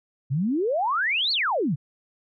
sine exponential two-way sweep, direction up then down, 123.47 to 4570 to 123.47 Hz, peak -21 dBFS, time 0.3-1.76 s, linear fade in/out 20 ms, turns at 1.32 s, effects none

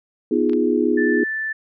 sine chord, F half-diminished seventh, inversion second, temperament equal, 246.9 / 311.1 / 349.2 / 415.3 Hz, Cb4 / Eb4 / F4 / Ab4, 0 / 0 / 0 / 0 cents, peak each -21 dBFS, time 0.31-1.24 s, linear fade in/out 5 ms
clicks, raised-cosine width 0.3 ms, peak -23 dBFS, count 2, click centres 0.496 / 0.533 s
sine tone, 1760 Hz, A6, in tune, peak -22 dBFS, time 0.97-1.53 s, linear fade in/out 10 ms
effects none

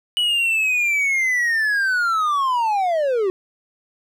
triangle linear sweep, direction down, 2960 to 362.7 Hz, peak -15 dBFS, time 0.17-3.3 s, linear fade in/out 0 ms, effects none

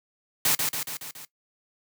white noise with echo, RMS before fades -22 dBFS, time 0.45-0.55 s, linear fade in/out 2 ms, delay 140 ms, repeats 5, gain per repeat -4 dB, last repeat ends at 1.25 s, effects noise-tail reverb RT60 0.1 s tail -18 dB re dry + high-pass 100 Hz 12 dB/octave

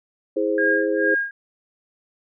sine chord, E augmented, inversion none, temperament equal with one note detuned, 325.3 / 415.3 / 523.3 Hz, E4 / G#4 / B#4, -23 / 0 / 0 cents, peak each -24 / -23 / -23 dBFS, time 0.36-1.15 s, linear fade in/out 10 ms
sine tone with tremolo, 1625 Hz, G#6, 38 cents flat, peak -17 dBFS, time 0.58-1.31 s, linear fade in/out 2 ms, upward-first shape sine, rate 2.3 Hz, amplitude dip 95%
effects none

